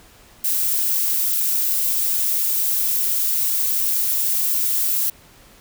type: noise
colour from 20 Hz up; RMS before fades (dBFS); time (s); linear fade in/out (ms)
violet; -20; 0.44-5.1; 5
effects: pink hiss -49 dBFS RMS until 5.6 s